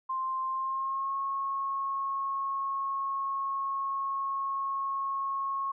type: tone with pitch glide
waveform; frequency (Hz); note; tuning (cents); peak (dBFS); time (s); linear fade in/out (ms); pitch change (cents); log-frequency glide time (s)
sine; 1049 to 1092.3; C6 to C#6; +4 to -26; -29; 0.09-5.72; 10; +70; 0.48-1.17
effects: none